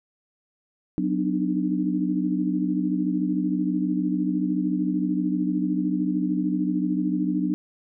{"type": "tone cluster", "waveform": "sine", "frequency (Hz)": [184.3, 250.4, 297.8, 311.1], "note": ["F#3", "B3", "D4", "D#4"], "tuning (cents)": [-7, 24, 24, 0], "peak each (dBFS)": [-26, -28, -25, -32], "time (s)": [0.98, 7.54], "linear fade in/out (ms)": 0, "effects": []}